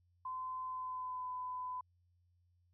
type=tone with pitch glide; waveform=sine; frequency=1026 to 1005.5 Hz; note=C6 to B5; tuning=-34 to +31 cents; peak=-39 dBFS; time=0.25-1.81 s; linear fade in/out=5 ms; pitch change=-35 cents; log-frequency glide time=0.65-1.3 s; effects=added 88 Hz sine -70 dBFS peak until 2.73 s